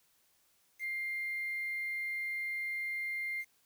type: tone with quantisation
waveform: sine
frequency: 2100 Hz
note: C7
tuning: 6 cents sharp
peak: -34 dBFS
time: 0.79-3.45 s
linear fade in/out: 50 ms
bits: 9
effects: white hiss -71 dBFS RMS until 3.65 s